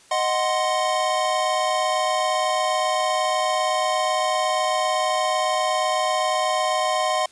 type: chord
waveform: square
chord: C diminished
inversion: first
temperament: equal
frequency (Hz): 622.3 / 740 / 1046.5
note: Eb5 / Gb5 / C6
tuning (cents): 0 / 0 / 0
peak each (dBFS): -25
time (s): 0.11-7.26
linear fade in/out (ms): 5
effects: white hiss -52 dBFS RMS until 7.31 s + resampled to 22050 Hz

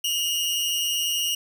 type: tone pair together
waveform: sawtooth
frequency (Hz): 2848 / 3017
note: F7 / F#7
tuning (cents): +33 / +33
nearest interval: minor second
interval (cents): 100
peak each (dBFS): -20 / -29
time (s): 0.04-1.35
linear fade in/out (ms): 5
effects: none

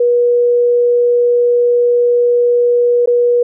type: tone with dropouts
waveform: sine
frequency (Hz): 482.8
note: B4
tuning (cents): -39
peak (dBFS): -8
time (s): 0-3.43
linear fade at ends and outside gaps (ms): 5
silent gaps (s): 3.059-3.073
effects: none

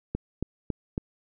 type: click train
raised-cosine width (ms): 3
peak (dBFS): -15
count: 4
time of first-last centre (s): 0.15-0.979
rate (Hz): 3.62
effects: none

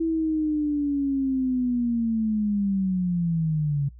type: linear sweep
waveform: sine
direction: down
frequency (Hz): 329.6 to 138.59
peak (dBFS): -21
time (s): 0-3.89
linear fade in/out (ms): 10
effects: noise-tail reverb RT60 0.1 s tail -23 dB re dry + added 60 Hz sine -43 dBFS peak until 3.99 s

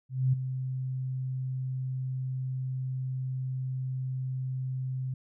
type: tone with ADSR envelope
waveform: sine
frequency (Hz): 130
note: C3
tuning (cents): -11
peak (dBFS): -20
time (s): 0.09-5.14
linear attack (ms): 240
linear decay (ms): 11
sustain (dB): -10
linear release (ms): 4
effects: none

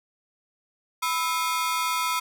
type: ring-modulated tone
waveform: sawtooth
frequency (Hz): 1153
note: D6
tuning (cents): -32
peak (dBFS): -17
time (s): 1.02-2.2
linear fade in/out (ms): 10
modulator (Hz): 158
effects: none

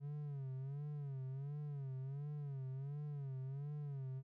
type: tone with vibrato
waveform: triangle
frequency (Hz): 139.5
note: C#3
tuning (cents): +11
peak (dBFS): -40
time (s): 0-4.23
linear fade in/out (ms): 50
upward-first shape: sine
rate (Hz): 1.4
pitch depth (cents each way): 110
effects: none

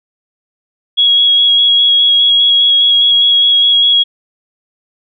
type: tone with vibrato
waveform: sine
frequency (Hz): 3320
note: G#7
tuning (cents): -1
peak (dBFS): -6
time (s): 0.97-4.04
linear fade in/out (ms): 20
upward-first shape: square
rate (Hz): 4.9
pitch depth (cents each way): 10
effects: none

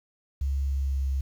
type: tone with pitch glide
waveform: sine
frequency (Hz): 68.7 to 67.4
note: C#2 to C#2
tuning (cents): -15 to -48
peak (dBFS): -24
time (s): 0.41-1.21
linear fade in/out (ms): 5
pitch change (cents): -33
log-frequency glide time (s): 0.66-1.08
effects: 9-bit

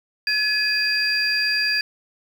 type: tone cluster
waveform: sine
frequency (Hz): 1698 / 2510 / 4759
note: G#6 / D#7 / D8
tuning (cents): +38 / +15 / +22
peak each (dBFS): -22 / -25 / -21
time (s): 0.27-1.81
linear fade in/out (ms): 2
effects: tanh soft clip ceiling -10 dBFS + 7-bit

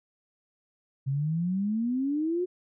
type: exponential sweep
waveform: sine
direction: up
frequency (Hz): 131.8 to 369.4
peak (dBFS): -25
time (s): 1.06-2.46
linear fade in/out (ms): 20
effects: none

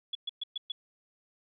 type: tone bursts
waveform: sine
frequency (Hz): 3401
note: G#7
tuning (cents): +40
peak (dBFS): -31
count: 5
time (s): 0.13-0.72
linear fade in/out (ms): 5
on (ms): 22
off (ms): 120
effects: none

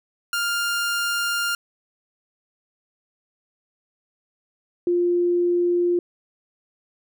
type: tone pair in turn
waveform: sawtooth / sine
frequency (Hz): 1402 / 350.5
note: F6 / F4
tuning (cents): +6 / +6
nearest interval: 2 octaves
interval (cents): 2400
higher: first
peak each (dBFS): -18 / -17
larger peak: second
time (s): 0.33-1.55 / 4.87-5.99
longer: first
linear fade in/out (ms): 2
effects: none

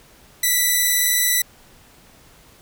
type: tone with vibrato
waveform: 5% pulse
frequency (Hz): 1975.5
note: B6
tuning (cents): 0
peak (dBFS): -6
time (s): 0.43-1.42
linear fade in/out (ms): 5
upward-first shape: triangle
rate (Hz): 19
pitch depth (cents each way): 15
effects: pink hiss -50 dBFS RMS until 2.61 s

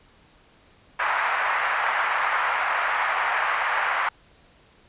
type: band-pass noise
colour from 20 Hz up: pink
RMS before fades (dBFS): -24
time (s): 0.99-4.09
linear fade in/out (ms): 5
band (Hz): 840 to 2100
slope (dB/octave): 24
effects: pink hiss -56 dBFS RMS until 4.88 s + resampled to 8000 Hz

